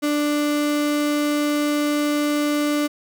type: tone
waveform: 35% pulse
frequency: 294.6 Hz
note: D4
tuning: 6 cents sharp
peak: -17 dBFS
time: 0.02-2.88 s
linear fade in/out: 20 ms
effects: none